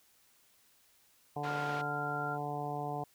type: harmonic tone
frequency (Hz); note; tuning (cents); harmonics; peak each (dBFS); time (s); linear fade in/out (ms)
146.1; D3; -9; 1 / 2 / 3 / 4 / 5 / 6 / 7; -41 / -45 / -43 / -47 / -38 / -44 / -48; 1.36-3.04; 5
type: tone with pitch glide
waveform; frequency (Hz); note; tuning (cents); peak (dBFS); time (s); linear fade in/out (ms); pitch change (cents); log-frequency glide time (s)
sine; 1396.9 to 1385.6; F6 to F6; 0 to -14; -37; 1.43-2.38; 50; -14; 1.58-2.16
type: band-pass noise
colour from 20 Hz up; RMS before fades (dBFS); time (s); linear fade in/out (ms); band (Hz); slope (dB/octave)
pink; -45; 1.43-1.82; 10; 380 to 3500; 12
effects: white hiss -67 dBFS RMS until 3.14 s